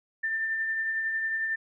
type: tone with tremolo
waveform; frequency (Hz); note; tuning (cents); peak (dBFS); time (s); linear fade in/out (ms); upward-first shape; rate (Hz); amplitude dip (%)
sine; 1788; A6; +27; -25; 0.23-1.56; 10; triangle; 11; 35
effects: none